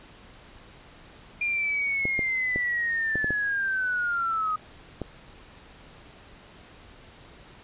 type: linear sweep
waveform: sine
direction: down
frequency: 2409 to 1244.5 Hz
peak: -24 dBFS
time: 1.41-4.56 s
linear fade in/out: 5 ms
type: clicks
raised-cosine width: 2 ms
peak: -17 dBFS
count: 7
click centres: 2.054 / 2.192 / 2.56 / 3.156 / 3.244 / 3.306 / 5.017 s
effects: pink hiss -50 dBFS RMS until 7.63 s + resampled to 8000 Hz